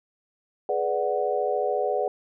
sine chord, G# half-diminished seventh, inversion none, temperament equal with one note detuned, 419.6 / 493.9 / 587.3 / 740 Hz, G#4 / B4 / D5 / F#5, +18 / 0 / 0 / 0 cents, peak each -28 dBFS, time 0.69-2.08 s, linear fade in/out 2 ms, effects none

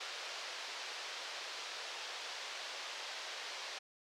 white band-pass noise, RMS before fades -45 dBFS, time 0-3.79 s, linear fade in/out 10 ms, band 450 to 5100 Hz, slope 24 dB/octave, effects none

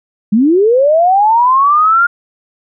sine linear sweep, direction up, 196 to 1422 Hz, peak -6 dBFS, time 0.32-2.07 s, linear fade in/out 10 ms, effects none

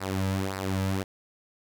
sawtooth tone with flanger, 95.8 Hz, G2, 39 cents flat, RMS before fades -29 dBFS, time 0-1.04 s, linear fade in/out 20 ms, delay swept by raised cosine 0.3 to 2.8 ms, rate 1.8 Hz, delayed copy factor -0.7, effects none

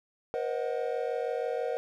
triangle chord, C half-diminished seventh, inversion third, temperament equal with one note detuned, 477.1 / 523.3 / 622.3 / 740 Hz, Bb4 / C5 / Eb5 / Gb5, +40 / 0 / 0 / 0 cents, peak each -30 / -33 / -35 / -36 dBFS, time 0.34-1.77 s, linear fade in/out 0 ms, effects none

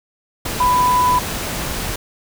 sine tone in noise, 995 Hz, B5, 13 cents sharp, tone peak -12 dBFS, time 0.6-1.19 s, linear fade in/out 5 ms, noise pink, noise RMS -24 dBFS, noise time 0.45-1.96 s, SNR +9 dB, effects none

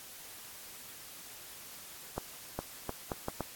accelerating click train, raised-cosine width 1 ms, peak -19 dBFS, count 6, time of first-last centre 2.18-3.407 s, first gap 410 ms, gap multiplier 0.74, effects white hiss -49 dBFS RMS until 3.55 s + AAC 64 kbps

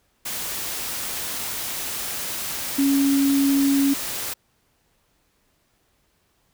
sine tone in noise, 277.2 Hz, C#4, in tune, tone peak -16 dBFS, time 2.78-3.94 s, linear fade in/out 10 ms, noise white, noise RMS -29 dBFS, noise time 0.25-4.34 s, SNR +10 dB, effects pink hiss -66 dBFS RMS until 6.53 s

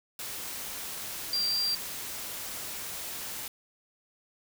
sine tone in noise, 4726 Hz, D8, 10 cents sharp, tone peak -26 dBFS, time 1.33-1.75 s, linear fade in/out 2 ms, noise white, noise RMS -38 dBFS, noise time 0.19-3.48 s, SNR +9 dB, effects none

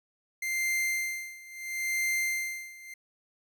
45% pulse tone with tremolo, 2093 Hz, C7, in tune, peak -26 dBFS, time 0.42-2.94 s, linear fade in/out 5 ms, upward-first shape sine, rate 0.74 Hz, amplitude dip 90%, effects none

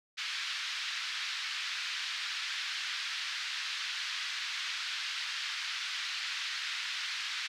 white band-pass noise, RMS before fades -37 dBFS, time 0.17-7.48 s, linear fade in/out 20 ms, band 1400 to 4500 Hz, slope 24 dB/octave, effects none

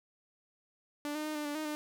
sawtooth tone with pitch steps, 293.4 / 304.8 / 307 / 298.7 / 291.7 / 310.1 / 301 Hz, D4 / D#4 / D#4 / D4 / D4 / D#4 / D4, -2 / -36 / -23 / +29 / -12 / -6 / +43 cents, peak -31 dBFS, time 1.05-1.75 s, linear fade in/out 0 ms, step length 100 ms, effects none

